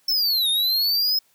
square linear two-way sweep, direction down then up, 5390 to 3627 to 5160 Hz, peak -19 dBFS, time 0.08-1.19 s, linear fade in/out 5 ms, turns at 0.49 s, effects white hiss -62 dBFS RMS until 1.34 s + high-pass 100 Hz 12 dB/octave

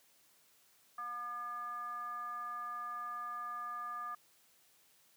sine tone with frequency modulation, 1206 Hz, D6, 46 cents sharp, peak -39 dBFS, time 0.98-4.15 s, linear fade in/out 5 ms, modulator 487 Hz, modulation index 0.46, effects white hiss -68 dBFS RMS until 5.16 s + high-pass 100 Hz 12 dB/octave

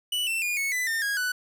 45% pulse tone with pitch steps, 2960 / 2683 / 2432 / 2205 / 1998.5 / 1811.6 / 1642.2 / 1488.6 Hz, F#7 / E7 / D#7 / C#7 / B6 / A#6 / G#6 / F#6, 0 / +30 / -40 / -10 / +20 / -50 / -20 / +10 cents, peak -25 dBFS, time 0.12-1.32 s, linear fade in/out 5 ms, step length 150 ms, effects none

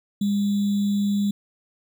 sine tone with sample-and-hold, 202.7 Hz, G#3, 42 cents flat, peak -19 dBFS, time 0.21-1.31 s, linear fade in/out 5 ms, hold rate 3675 Hz, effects none

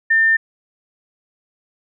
sine tone, 1800 Hz, A6, 39 cents sharp, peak -11 dBFS, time 0.1-0.37 s, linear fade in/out 10 ms, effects none

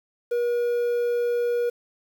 triangle tone with quantisation, 480 Hz, B4, 49 cents flat, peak -19 dBFS, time 0.31-1.7 s, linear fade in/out 10 ms, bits 8, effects none

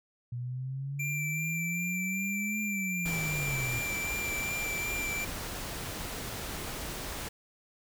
sine exponential two-way sweep, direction up then down, 120 to 213.3 to 120 Hz, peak -33 dBFS, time 0.32-3.79 s, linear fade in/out 5 ms, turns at 2.6 s
square tone with vibrato, 2356 Hz, D7, 5 cents sharp, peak -33 dBFS, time 0.99-5.25 s, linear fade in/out 10 ms, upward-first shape sine, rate 2.6 Hz, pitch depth 16 cents each way
pink noise, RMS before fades -38 dBFS, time 3.05-7.29 s, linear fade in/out 10 ms
effects none

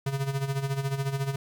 square tone with tremolo, 137.2 Hz, C#3, 17 cents flat, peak -25 dBFS, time 0.06-1.36 s, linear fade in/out 5 ms, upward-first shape sine, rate 14 Hz, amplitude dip 70%, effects 10-bit

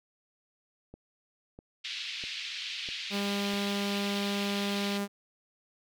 click train, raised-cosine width 2 ms, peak -33 dBFS, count 5, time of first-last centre 0.94-3.537 s, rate 1.54 Hz
pink band-pass noise, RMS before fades -38 dBFS, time 1.84-4.98 s, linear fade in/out 10 ms, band 2500 to 4300 Hz, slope 24 dB/octave
sawtooth tone, 201.2 Hz, G3, 45 cents sharp, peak -26 dBFS, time 3.1-5.08 s, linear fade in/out 50 ms
effects none

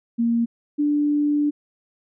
sine tone pair in turn, 233.1 / 293.7 Hz, A#3 / D4, 0 / 0 cents, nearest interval major third, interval 400 cents, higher second, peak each -17 dBFS, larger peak neither, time 0.18-0.46 / 0.78-1.51 s, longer second, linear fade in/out 20 ms, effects none

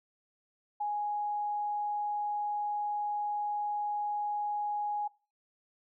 sine tone, 830.6 Hz, G#5, in tune, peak -30 dBFS, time 0.8-5.08 s, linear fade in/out 10 ms, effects noise-tail reverb RT60 0.3 s tail -19 dB re dry

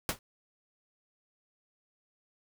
pink noise with exponential decay, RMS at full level -26 dBFS, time 0.09-0.19 s, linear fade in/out 1 ms, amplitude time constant 21 ms, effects none

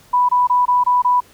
sine tone bursts, 987.8 Hz, B5, in tune, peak -11 dBFS, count 6, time 0.13-1.205 s, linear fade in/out 10 ms, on 160 ms, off 23 ms, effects pink hiss -49 dBFS RMS until 1.33 s

